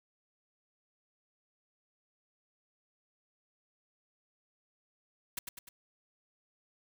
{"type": "noise with echo", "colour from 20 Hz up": "white", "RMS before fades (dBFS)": -36, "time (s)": [5.37, 5.39], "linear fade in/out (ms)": 5, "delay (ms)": 100, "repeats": 3, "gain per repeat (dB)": -5, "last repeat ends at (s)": 5.69, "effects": []}